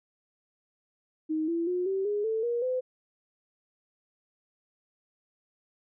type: tone with pitch steps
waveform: sine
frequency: 313.4 / 335.9 / 360 / 385.8 / 413.5 / 443.2 / 475 / 509.1 Hz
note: D#4 / E4 / F#4 / G4 / G#4 / A4 / A#4 / C5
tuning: +13 / +33 / -47 / -28 / -8 / +13 / +33 / -47 cents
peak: -26 dBFS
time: 1.29-2.81 s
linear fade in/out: 20 ms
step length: 190 ms
effects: none